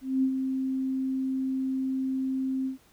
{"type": "tone with ADSR envelope", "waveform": "sine", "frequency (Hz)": 263.6, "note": "C4", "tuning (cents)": 13, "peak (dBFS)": -20, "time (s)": [0.01, 2.78], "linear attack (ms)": 220, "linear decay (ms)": 75, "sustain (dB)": -6, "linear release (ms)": 120, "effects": ["pink hiss -61 dBFS RMS until 2.92 s"]}